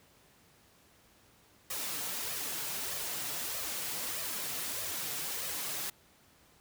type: noise with flanger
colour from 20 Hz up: white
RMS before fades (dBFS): -37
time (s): 1.7-5.9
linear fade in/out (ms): 5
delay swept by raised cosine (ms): 1.6 to 6.9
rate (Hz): 1.6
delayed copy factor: +0.65
effects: pink hiss -63 dBFS RMS until 6.6 s + high-pass 60 Hz 12 dB/octave